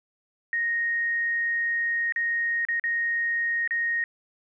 sine tone with dropouts, 1864.7 Hz, A#6, in tune, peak -23 dBFS, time 0.53-4.04 s, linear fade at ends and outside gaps 1 ms, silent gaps 2.123-2.161 / 2.651-2.686 / 2.797-2.839 / 3.676-3.708 s, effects none

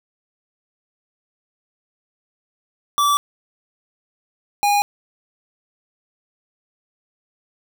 square tone pair in turn, 1157 / 818.1 Hz, D6 / G#5, -26 / -26 cents, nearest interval tritone, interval 600 cents, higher first, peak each -15 dBFS, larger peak neither, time 2.98-3.17 / 4.63-4.82 s, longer neither, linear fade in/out 0 ms, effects none

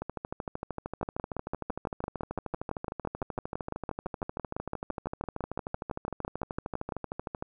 two click trains, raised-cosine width 1 ms, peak -18 / -20 dBFS, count 36 / 98, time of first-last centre 1.03-6.922 / 0.02-7.425 s, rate 5.94 / 13.1 Hz, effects none

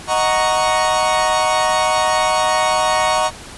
40% pulse chord, D# minor seventh, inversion none, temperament equal, 622.3 / 740 / 932.3 / 1108.7 Hz, D#5 / F#5 / A#5 / C#6, 0 / 0 / 0 / 0 cents, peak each -19 dBFS, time 0.07-3.31 s, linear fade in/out 50 ms, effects pink hiss -35 dBFS RMS until 3.57 s + resampled to 24000 Hz

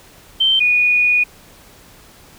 sine tone pair in turn, 3117 / 2461 Hz, G7 / D#7, -11 / -20 cents, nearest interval major third, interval 409 cents, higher first, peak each -11 dBFS, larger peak neither, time 0.4-0.6 / 0.6-1.24 s, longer second, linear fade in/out 10 ms, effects pink hiss -45 dBFS RMS until 2.38 s

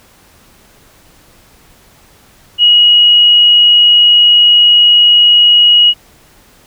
sine tone, 2900 Hz, F#7, 35 cents flat, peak -3 dBFS, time 2.58-5.94 s, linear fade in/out 50 ms, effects pink hiss -45 dBFS RMS until 6.66 s

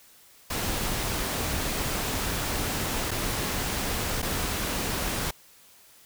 pink noise with dropouts, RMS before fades -29 dBFS, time 0.5-5.31 s, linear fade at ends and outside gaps 5 ms, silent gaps 3.109-3.113 / 4.219-4.226 s, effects white hiss -55 dBFS RMS until 6.05 s

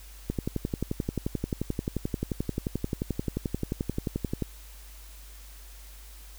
click train, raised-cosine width 3 ms, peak -15 dBFS, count 48, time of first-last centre 0.3-4.423 s, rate 11.4 Hz, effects added 50 Hz sine -45 dBFS peak until 6.38 s + white hiss -52 dBFS RMS until 6.38 s

